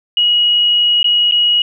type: tone with dropouts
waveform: sine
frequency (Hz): 2902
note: F#7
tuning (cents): -34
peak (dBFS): -9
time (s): 0.17-1.62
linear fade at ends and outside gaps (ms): 2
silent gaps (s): 1.03-1.043 / 1.312-1.321
effects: none